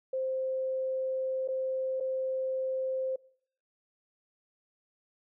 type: tone with dropouts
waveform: sine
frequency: 523.3 Hz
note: C5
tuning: in tune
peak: -29 dBFS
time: 0.13-3.16 s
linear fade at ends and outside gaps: 5 ms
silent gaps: 1.477-1.485 / 2.001-2.006 s
effects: noise-tail reverb RT60 0.6 s tail -23 dB re dry